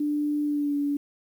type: tone with pitch glide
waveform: sine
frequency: 295.2 to 287 Hz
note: D4 to D4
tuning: +9 to -40 cents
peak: -23 dBFS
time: 0-0.97 s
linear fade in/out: 5 ms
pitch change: -49 cents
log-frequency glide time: 0.44-0.76 s
effects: 9-bit